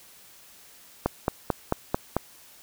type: click train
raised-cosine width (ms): 1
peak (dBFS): -8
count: 6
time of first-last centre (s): 1.06-2.166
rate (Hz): 4.52
effects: white hiss -52 dBFS RMS until 2.62 s